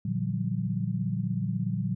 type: chord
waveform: sine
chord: G minor seventh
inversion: first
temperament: equal with one note detuned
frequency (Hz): 116.54 / 146.83 / 174.61 / 191.19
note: Bb2 / D3 / F3 / G3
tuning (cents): 0 / 0 / 0 / -43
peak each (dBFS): -31 / -34 / -32 / -32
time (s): 0.05-1.95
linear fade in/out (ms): 5
effects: none